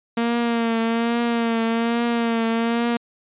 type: tone with vibrato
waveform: sawtooth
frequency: 231.7 Hz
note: A#3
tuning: 10 cents flat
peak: -15 dBFS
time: 0.17-2.97 s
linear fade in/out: 5 ms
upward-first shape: triangle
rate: 1.2 Hz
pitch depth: 42 cents each way
effects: resampled to 8000 Hz